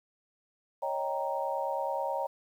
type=chord; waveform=sine; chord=Eb dominant seventh; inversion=third; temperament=equal with one note detuned; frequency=552.8 / 622.3 / 784 / 932.3 Hz; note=Db5 / Eb5 / G5 / Bb5; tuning=-5 / 0 / 0 / 0 cents; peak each=-34 / -37 / -36 / -34 dBFS; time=0.82-2.27 s; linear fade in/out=10 ms; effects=10-bit